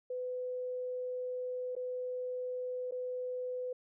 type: tone with dropouts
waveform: sine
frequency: 502 Hz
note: B4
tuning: 28 cents sharp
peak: -35 dBFS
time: 0.1-3.73 s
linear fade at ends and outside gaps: 5 ms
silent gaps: 1.753-1.764 / 2.911-2.92 s
effects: none